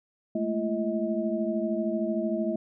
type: tone cluster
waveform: sine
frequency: 212.3 / 225.4 / 339.8 / 634 Hz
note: G#3 / A3 / F4 / D#5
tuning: +38 / +42 / -47 / +32 cents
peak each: -31 dBFS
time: 0.35-2.56 s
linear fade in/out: 5 ms
effects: none